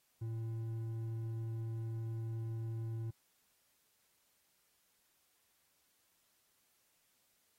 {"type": "tone with hard clipping", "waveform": "sine", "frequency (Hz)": 113.2, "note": "A2", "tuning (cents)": 50, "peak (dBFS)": -39, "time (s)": [0.21, 3.11], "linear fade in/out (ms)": 10, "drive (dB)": 5, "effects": ["white hiss -75 dBFS RMS until 7.58 s", "AAC 48 kbps"]}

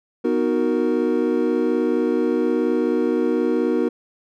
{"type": "chord", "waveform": "triangle", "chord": "B major seventh", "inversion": "none", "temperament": "equal", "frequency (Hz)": [246.9, 311.1, 370, 466.2], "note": ["B3", "D#4", "F#4", "A#4"], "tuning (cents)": [0, 0, 0, 0], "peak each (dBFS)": -21, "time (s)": [0.24, 3.89], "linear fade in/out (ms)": 10, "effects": []}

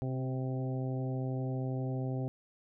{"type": "harmonic tone with a mistuned harmonic", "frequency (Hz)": 130, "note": "C3", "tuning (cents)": -11, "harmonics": [1, 2, 3, 4, 5, 6], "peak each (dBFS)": [-33, -39, -43, -45, -47, -49], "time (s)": [0.02, 2.28], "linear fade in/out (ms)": 0, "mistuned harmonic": 2, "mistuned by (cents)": 16, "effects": []}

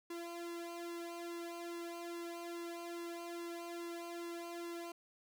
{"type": "tone with flanger", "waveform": "sawtooth", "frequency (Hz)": 341.9, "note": "F4", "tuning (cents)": -37, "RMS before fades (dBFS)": -45, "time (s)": [0.1, 4.92], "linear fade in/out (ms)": 5, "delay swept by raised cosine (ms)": [1.6, 2.38], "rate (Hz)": 2.4, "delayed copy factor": -1, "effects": []}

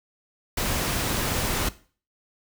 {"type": "noise", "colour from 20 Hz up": "pink", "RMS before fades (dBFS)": -26, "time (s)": [0.57, 1.69], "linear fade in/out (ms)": 5, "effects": ["noise-tail reverb RT60 0.4 s tail -17 dB re dry"]}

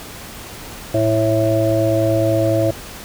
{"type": "harmonic tone", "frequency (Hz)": 110, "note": "A2", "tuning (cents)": 0, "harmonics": [1, 3, 5, 6], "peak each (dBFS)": [-19, -19, -19, -19], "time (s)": [0.94, 2.71], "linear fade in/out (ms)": 5, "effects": ["pink hiss -34 dBFS RMS until 3.04 s"]}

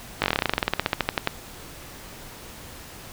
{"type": "slowing click train", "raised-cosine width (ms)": 0.3, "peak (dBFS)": -4, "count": 23, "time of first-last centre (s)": [0.22, 1.274], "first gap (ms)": 19, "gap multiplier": 1.08, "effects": ["pink hiss -42 dBFS RMS until 3.12 s"]}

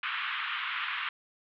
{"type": "band-pass noise", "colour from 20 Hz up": "pink", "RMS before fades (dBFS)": -34, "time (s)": [0.03, 1.09], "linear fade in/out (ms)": 2, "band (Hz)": [1100, 3300], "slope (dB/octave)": 48, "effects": []}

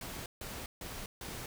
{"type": "noise bursts", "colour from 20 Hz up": "pink", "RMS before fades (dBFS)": -43, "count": 4, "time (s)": [0.01, 1.46], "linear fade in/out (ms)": 2, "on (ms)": 250, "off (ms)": 150, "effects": []}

